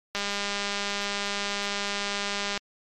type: click train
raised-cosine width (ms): 0.2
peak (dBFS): -12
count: 491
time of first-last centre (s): 0.15-2.576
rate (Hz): 202
effects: MP3 64 kbps